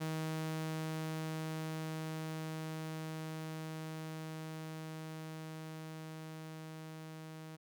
sawtooth tone with level ramp, 158.3 Hz, D#3, 30 cents sharp, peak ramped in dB -32 to -43 dBFS, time 0-7.57 s, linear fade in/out 20 ms, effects none

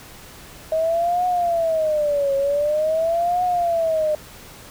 sine tone with vibrato, 631 Hz, D#5, 24 cents sharp, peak -17 dBFS, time 0.72-4.15 s, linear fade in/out 2 ms, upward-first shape triangle, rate 0.46 Hz, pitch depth 250 cents each way, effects pink hiss -42 dBFS RMS until 4.7 s

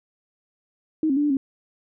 sine tone with pitch steps, 314 / 268.5 / 291.8 / 294.7 / 270.7 Hz, D#4 / C4 / D4 / D4 / C#4, +16 / +45 / -11 / +6 / -41 cents, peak -18 dBFS, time 1.03-1.37 s, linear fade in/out 2 ms, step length 68 ms, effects none

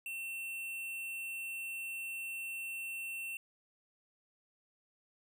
sine tone with tanh clipping, 2700 Hz, E7, 41 cents sharp, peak -40 dBFS, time 0.06-3.37 s, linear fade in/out 2 ms, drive 17 dB, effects none

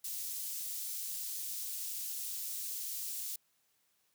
white high-pass noise, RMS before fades -40 dBFS, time 0.04-3.36 s, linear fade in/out 5 ms, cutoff 5300 Hz, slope 12 dB/octave, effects white hiss -75 dBFS RMS until 4.14 s + high-pass 60 Hz 12 dB/octave

